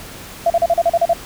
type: tone bursts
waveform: sine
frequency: 679 Hz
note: F5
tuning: 49 cents flat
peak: -10 dBFS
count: 9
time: 0.46-1.134 s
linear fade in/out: 5 ms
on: 42 ms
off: 37 ms
effects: pink hiss -35 dBFS RMS until 1.25 s